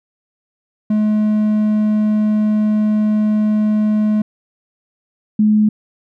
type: tone pair in turn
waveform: triangle / sine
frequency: 212.9 / 212.9 Hz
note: G#3 / G#3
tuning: +43 / +43 cents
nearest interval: unison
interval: 0 cents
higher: neither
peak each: -10 / -9 dBFS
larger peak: second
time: 0.9-4.22 / 5.39-5.69 s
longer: first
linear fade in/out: 5 ms
effects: none